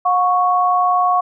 sine tone pair together, 721 / 1108.6 Hz, F#5 / C#6, -45 / 0 cents, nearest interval perfect fifth, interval 745 cents, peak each -15 dBFS, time 0.05-1.21 s, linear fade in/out 10 ms, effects none

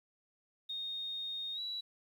sine tone with pitch glide, 3700 to 3920 Hz, A#7 to B7, -14 to -14 cents, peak -37 dBFS, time 0.69-1.81 s, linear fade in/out 10 ms, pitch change +100 cents, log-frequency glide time 1.54-1.6 s, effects 11-bit

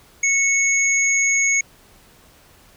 sine tone pair together, 2205 / 6608 Hz, C#7 / G#8, -10 / -10 cents, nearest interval octave + perfect fifth, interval 1900 cents, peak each -17 / -19 dBFS, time 0.23-1.61 s, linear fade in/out 5 ms, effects pink hiss -51 dBFS RMS until 2.76 s

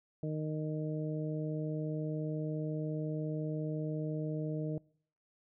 harmonic tone, 154.3 Hz, D#3, 14 cents flat, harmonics 1 / 2 / 3 / 4, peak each -35 / -40 / -42 / -44 dBFS, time 0.23-4.78 s, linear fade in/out 2 ms, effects noise-tail reverb RT60 0.6 s tail -25 dB re dry

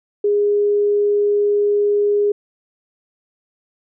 sine tone, 411.3 Hz, G#4, 17 cents flat, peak -13 dBFS, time 0.24-2.32 s, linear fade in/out 5 ms, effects none

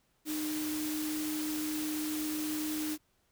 sine tone in noise, 306.5 Hz, D#4, 26 cents flat, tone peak -33 dBFS, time 0.25-2.98 s, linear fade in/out 50 ms, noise white, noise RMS -40 dBFS, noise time 0.25-2.98 s, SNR +4 dB, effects pink hiss -73 dBFS RMS until 3.31 s

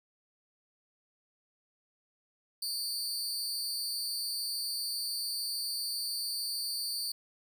sawtooth tone with amplitude modulation, 4567 Hz, D8, 49 cents flat, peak -26 dBFS, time 2.62-7.12 s, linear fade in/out 5 ms, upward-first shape sine, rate 253 Hz, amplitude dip 100%, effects none

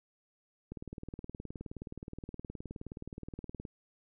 click train, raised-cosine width 3 ms, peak -29 dBFS, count 57, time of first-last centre 0.72-3.652 s, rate 19.1 Hz, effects none

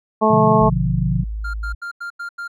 harmonic tone, 217.3 Hz, A3, 21 cents flat, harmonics 1 / 2 / 3 / 4 / 5, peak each -18 / -18 / -18 / -18 / -18 dBFS, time 0.21-0.7 s, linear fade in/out 20 ms
sine chord, B diminished, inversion none, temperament equal, 123.47 / 146.83 / 174.61 Hz, B2 / D3 / F3, 0 / 0 / 0 cents, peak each -21 dBFS, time 0.3-1.24 s, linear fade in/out 10 ms
sine tone, 53.5 Hz, A1, 48 cents flat, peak -23 dBFS, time 0.6-1.75 s, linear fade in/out 10 ms
triangle tone bursts, 1396.9 Hz, F6, in tune, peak -24 dBFS, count 6, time 1.44-2.479 s, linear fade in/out 10 ms, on 99 ms, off 89 ms
effects none

